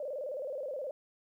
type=tone with vibrato; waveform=sine; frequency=554.4 Hz; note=C#5; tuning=in tune; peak=-35 dBFS; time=0-0.91 s; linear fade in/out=2 ms; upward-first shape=square; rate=19 Hz; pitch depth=120 cents each way; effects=12-bit